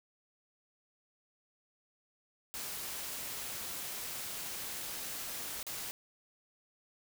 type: noise with dropouts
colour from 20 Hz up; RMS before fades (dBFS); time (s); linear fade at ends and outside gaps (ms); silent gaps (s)
white; -41; 2.54-5.91; 0; 5.629-5.667
effects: none